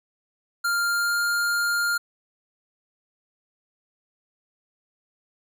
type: tone with pitch glide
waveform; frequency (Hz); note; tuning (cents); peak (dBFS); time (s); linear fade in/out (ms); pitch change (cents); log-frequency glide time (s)
square; 1396.9 to 1405; F6 to F6; 0 to +10; -22; 0.64-1.98; 10; +10; 0.82-1.19
effects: none